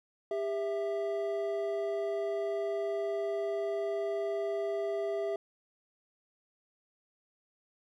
triangle tone pair together, 399.7 / 659.3 Hz, G4 / E5, +34 / 0 cents, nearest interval major sixth, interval 866 cents, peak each -31 / -32 dBFS, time 0.31-5.36 s, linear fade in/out 2 ms, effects none

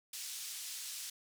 pink band-pass noise, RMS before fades -44 dBFS, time 0.13-1.1 s, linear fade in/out 5 ms, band 4400 to 12000 Hz, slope 12 dB/octave, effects none

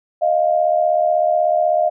sine tone pair together, 622.3 / 698.5 Hz, D#5 / F5, 0 / 0 cents, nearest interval major second, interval 200 cents, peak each -16 dBFS, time 0.21-1.9 s, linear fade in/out 20 ms, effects none

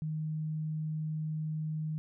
sine tone, 155.56 Hz, D#3, in tune, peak -32 dBFS, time 0.02-1.98 s, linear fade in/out 0 ms, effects none

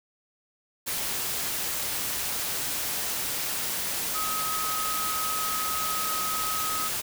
sine tone in noise, 1268 Hz, D#6, 32 cents sharp, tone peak -30 dBFS, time 4.14-6.89 s, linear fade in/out 20 ms, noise white, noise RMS -30 dBFS, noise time 0.86-7.02 s, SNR -3 dB, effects none

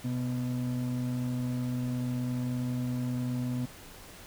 triangle ring-modulated tone, 187.3 Hz, F#3, 21 cents sharp, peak -24 dBFS, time 0.04-3.66 s, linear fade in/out 10 ms, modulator 60.4 Hz, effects pink hiss -49 dBFS RMS until 4.26 s

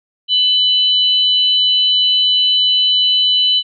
sine tone pair together, 2999 / 3987 Hz, F#7 / B7, +23 / +16 cents, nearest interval perfect fourth, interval 493 cents, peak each -11 / -17 dBFS, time 0.28-3.63 s, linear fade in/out 50 ms, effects none

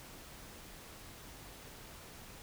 silence, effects pink hiss -52 dBFS RMS until 2.42 s

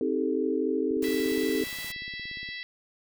sine chord, A half-diminished seventh, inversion first, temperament just, 264 / 316.8 / 396 / 440 Hz, C4 / Eb4 / G4 / A4, +16 / +31 / +18 / 0 cents, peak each -30 dBFS, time 0.01-1.64 s, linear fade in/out 2 ms
click train, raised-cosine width 3 ms, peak -36 dBFS, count 28, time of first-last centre 0.91-2.489 s, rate 17.1 Hz
white noise, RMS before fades -41 dBFS, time 1.02-1.92 s, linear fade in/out 5 ms
harmonic tone, 659 Hz, E5, 1 cent flat, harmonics 3 / 4 / 5 / 6 / 7 / 8, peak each -37 / -45 / -45 / -43 / -47 / -51 dBFS, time 1.04-2.63 s, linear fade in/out 0 ms
effects none

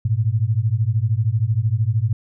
sine beating tone pair, 104.2 / 117.2 Hz, G#2 / A#2, +6 / +10 cents, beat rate 13 Hz, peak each -19 dBFS, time 0.05-2.13 s, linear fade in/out 5 ms, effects none

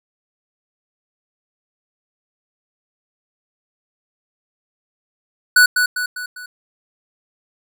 square tone with echo, 1480 Hz, F#6, in tune, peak -8 dBFS, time 5.56-5.66 s, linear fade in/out 5 ms, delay 200 ms, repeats 4, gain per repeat -6 dB, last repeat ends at 6.46 s, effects none

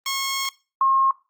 10% pulse / sine tone pair in turn, 1087 / 1073.9 Hz, C#6 / C6, -34 / +45 cents, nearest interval unison, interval 21 cents, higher first, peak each -15 dBFS, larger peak neither, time 0.06-0.49 / 0.81-1.11 s, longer first, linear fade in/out 2 ms, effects noise-tail reverb RT60 0.3 s tail -20 dB re dry + Opus 24 kbps

